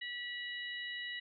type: harmonic tone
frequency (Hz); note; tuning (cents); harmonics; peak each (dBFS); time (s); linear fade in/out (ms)
972; B5; -28; 2 / 3 / 4; -41 / -45 / -47; 0.01-1.2; 10
effects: none